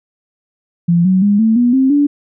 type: tone with pitch steps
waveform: sine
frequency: 171.5 / 187.02 / 203.9 / 222.4 / 242.5 / 264.5 / 288.4 Hz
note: F3 / F#3 / G#3 / A3 / B3 / C4 / D4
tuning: -31 / +19 / -32 / +19 / -31 / +19 / -31 cents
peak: -8 dBFS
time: 0.88-2.07 s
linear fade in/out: 10 ms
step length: 170 ms
effects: none